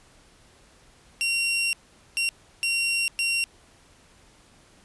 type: tone bursts at uneven times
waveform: sawtooth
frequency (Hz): 2749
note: F7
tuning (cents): -28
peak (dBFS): -19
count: 4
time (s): 1.21-1.73 / 2.17-2.29 / 2.63-3.08 / 3.19-3.44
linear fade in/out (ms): 0
effects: pink hiss -56 dBFS RMS until 4.84 s + resampled to 24000 Hz